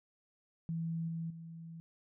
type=tone with level steps; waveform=sine; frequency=164.81 Hz; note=E3; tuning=in tune; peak=-34 / -36 / -45 dBFS; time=0.69-1.8 s; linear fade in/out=0 ms; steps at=1.08 / 1.3 s; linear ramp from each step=5 ms; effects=none